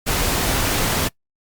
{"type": "noise", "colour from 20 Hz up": "pink", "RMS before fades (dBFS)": -20, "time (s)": [0.06, 1.09], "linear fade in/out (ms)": 20, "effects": ["noise-tail reverb RT60 0.1 s tail -23 dB re dry", "Opus 48 kbps"]}